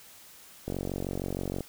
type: click train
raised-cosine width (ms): 2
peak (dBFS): -19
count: 44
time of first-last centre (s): 0.68-1.607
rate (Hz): 46.4
effects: white hiss -52 dBFS RMS until 1.68 s